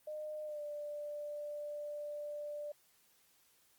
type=tone with pitch glide; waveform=sine; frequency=610 to 589.9 Hz; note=D#5 to D5; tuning=-34 to +8 cents; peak=-40 dBFS; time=0.07-2.72 s; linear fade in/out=5 ms; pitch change=-58 cents; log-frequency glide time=0.45-0.61 s; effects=white hiss -70 dBFS RMS until 3.78 s + Opus 32 kbps